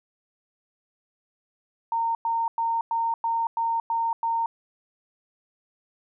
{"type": "tone bursts", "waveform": "sine", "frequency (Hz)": 918, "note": "A#5", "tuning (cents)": -27, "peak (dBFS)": -22, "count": 8, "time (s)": [1.92, 4.46], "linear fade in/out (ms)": 2, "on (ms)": 230, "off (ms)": 100, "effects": []}